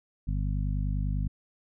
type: harmonic tone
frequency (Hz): 50.1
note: G1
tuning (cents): +38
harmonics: 1 / 2 / 3 / 4 / 5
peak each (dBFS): -28 / -33 / -34 / -40 / -42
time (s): 0.27-1.28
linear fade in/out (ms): 10
effects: none